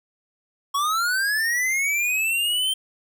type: linear sweep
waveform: square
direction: up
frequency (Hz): 1099 to 3136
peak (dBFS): -21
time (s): 0.74-2.74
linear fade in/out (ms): 10
effects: none